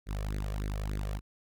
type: tone with flanger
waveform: sawtooth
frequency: 50.9 Hz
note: G#1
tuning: 34 cents flat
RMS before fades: -34 dBFS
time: 0.06-1.21 s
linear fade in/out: 50 ms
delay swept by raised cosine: 0.47 to 1.77 ms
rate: 3.4 Hz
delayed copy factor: +1
effects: none